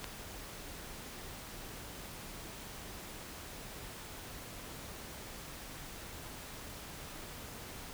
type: click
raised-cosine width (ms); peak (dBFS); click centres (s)
0.2; -22; 0.043
effects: pink hiss -47 dBFS RMS until 7.93 s